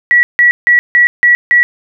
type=tone bursts; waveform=sine; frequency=1935 Hz; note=B6; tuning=36 cents flat; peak=-4 dBFS; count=6; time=0.11-1.63 s; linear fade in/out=0 ms; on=120 ms; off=160 ms; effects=none